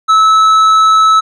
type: tone with tanh clipping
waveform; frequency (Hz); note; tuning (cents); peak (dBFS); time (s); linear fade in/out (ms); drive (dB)
sine; 1302; E6; -22; -6; 0.08-1.21; 20; 8
effects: none